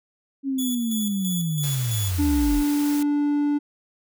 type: linear sweep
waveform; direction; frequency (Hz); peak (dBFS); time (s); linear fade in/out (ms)
sine; down; 277.2 to 36; -22; 0.43-2.64; 50
type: tone with tremolo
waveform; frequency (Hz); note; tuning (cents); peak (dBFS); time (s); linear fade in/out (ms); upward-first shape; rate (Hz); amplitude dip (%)
10% pulse; 3418; G#7; +49; -21; 0.58-2.11; 10; square; 3; 55
type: noise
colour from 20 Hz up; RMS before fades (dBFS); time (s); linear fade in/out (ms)
white; -35; 1.63-3.03; 5
type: tone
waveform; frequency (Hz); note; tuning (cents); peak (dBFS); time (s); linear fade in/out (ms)
triangle; 291.4; D4; -13; -17; 2.18-3.59; 20
effects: none